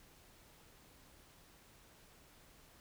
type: silence
effects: pink hiss -63 dBFS RMS until 2.8 s